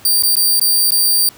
10% pulse tone with dropouts, 4681 Hz, D8, 7 cents flat, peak -4 dBFS, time 0.05-1.29 s, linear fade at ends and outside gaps 2 ms, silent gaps 0.224-0.234 / 0.355-0.367 / 0.597-0.613 / 0.907-0.919 s, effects pink hiss -42 dBFS RMS until 1.37 s + high-pass 80 Hz 12 dB/octave

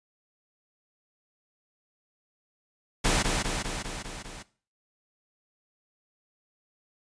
pink noise with echo, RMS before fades -24 dBFS, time 3.04-3.23 s, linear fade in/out 10 ms, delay 200 ms, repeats 6, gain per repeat -3 dB, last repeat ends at 4.43 s, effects noise-tail reverb RT60 0.4 s tail -18 dB re dry + resampled to 22050 Hz

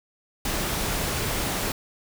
pink noise, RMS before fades -27 dBFS, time 0.45-1.72 s, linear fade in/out 2 ms, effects none

